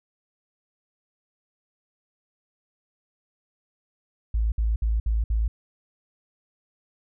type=tone bursts; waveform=sine; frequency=55 Hz; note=A1; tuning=in tune; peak=-20 dBFS; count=5; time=4.34-5.48 s; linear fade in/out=5 ms; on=180 ms; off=60 ms; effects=none